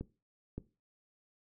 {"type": "clicks", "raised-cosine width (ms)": 3, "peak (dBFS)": -26, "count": 2, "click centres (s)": [0.01, 0.58], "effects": ["noise-tail reverb RT60 0.3 s tail -17 dB re dry"]}